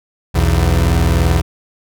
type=tone pair together; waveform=30% pulse; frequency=62.73 / 83.3 Hz; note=B1 / E2; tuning=+28 / +19 cents; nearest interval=perfect fourth; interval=491 cents; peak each=-11 dBFS; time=0.34-1.42 s; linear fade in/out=20 ms; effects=none